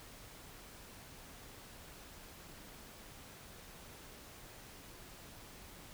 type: silence
effects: pink hiss -54 dBFS RMS until 5.93 s